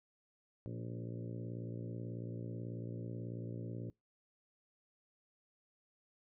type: harmonic tone with a mistuned harmonic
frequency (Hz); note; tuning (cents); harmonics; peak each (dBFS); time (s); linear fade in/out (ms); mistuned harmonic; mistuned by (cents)
58.27; A#1; 0; 2 / 3 / 4 / 5 / 6 / 7 / 8 / 9 / 10; -43 / -48 / -52 / -51 / -52 / -55 / -59 / -57 / -61; 0.66-3.9; 0; 5; -27
effects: noise-tail reverb RT60 0.2 s tail -25 dB re dry